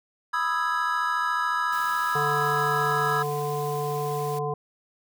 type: chord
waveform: triangle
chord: E major seventh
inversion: second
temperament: equal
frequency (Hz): 987.8 / 1244.5 / 1318.5 / 1661.2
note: B5 / D#6 / E6 / G#6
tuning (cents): 0 / 0 / 0 / 0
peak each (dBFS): -27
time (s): 0.33-3.23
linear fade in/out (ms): 10
type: noise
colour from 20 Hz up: white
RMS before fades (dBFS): -43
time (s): 1.72-4.39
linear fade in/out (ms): 5
type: harmonic tone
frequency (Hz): 146.83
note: D3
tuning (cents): 0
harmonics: 1 / 3 / 5 / 7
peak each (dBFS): -31 / -29 / -32 / -33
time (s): 2.15-4.54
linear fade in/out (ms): 5
effects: none